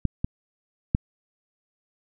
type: clicks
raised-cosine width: 5 ms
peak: -9 / -12 / -7 dBFS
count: 3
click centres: 0.053 / 0.245 / 0.949 s
effects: none